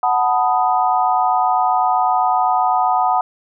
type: chord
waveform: sine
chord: B dominant seventh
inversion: second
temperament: equal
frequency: 740 / 880 / 987.8 / 1244.5 Hz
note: F#5 / A5 / B5 / D#6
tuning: 0 / 0 / 0 / 0 cents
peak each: -16 / -20 / -20 / -21 dBFS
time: 0.03-3.21 s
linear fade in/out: 2 ms
effects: none